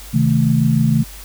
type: chord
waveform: sine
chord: A diminished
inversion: first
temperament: just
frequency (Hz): 132 / 158.4 / 220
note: C3 / Eb3 / A3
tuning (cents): +16 / +31 / 0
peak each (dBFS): -16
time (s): 0.13-1.04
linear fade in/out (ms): 20
effects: added 50 Hz sine -35 dBFS peak until 1.24 s + white hiss -38 dBFS RMS until 1.24 s